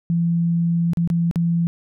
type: tone with dropouts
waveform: sine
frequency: 169.2 Hz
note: E3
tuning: 45 cents sharp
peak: -16 dBFS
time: 0.1-1.67 s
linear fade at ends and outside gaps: 0 ms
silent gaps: 0.934-0.972 / 1.075-1.101 / 1.312-1.358 s
effects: none